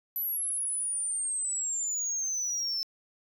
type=exponential sweep; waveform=sine; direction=down; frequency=12000 to 5274 Hz; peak=-26 dBFS; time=0.16-2.83 s; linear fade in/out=0 ms; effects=tanh soft clip ceiling -28 dBFS + 11-bit